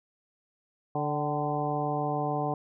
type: harmonic tone with a mistuned harmonic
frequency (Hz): 146.83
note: D3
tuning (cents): 0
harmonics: 1 / 2 / 3 / 4 / 5 / 6 / 7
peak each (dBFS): -33 / -35 / -35 / -36 / -31 / -39 / -38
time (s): 0.95-2.54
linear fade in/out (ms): 2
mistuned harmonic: 5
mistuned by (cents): +46
effects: none